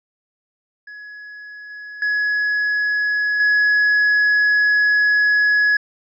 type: tone with level steps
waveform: triangle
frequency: 1684 Hz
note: G#6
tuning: 24 cents sharp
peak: -32 / -30 / -15 / -11 dBFS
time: 0.87-5.77 s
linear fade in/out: 5 ms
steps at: 1.7 / 2.02 / 3.4 s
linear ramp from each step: 2 ms
effects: resampled to 16000 Hz